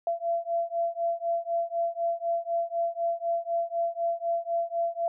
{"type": "beating tone pair", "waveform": "sine", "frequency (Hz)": [676, 680], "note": ["E5", "F5"], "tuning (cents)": [43, -46], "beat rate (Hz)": 4, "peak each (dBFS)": -29, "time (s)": [0.07, 5.08], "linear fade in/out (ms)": 2, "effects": []}